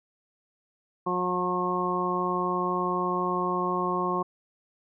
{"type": "harmonic tone", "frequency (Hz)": 180.4, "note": "F#3", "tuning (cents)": -44, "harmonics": [1, 2, 3, 4, 5, 6], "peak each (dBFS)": [-33, -30, -37, -35, -34, -28], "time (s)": [1.06, 4.23], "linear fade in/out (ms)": 10, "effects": []}